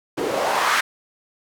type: noise with band-pass filter sweep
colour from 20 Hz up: white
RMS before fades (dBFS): -21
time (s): 0.17-0.81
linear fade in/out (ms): 10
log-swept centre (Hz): 320 to 1600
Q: 2.3
effects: none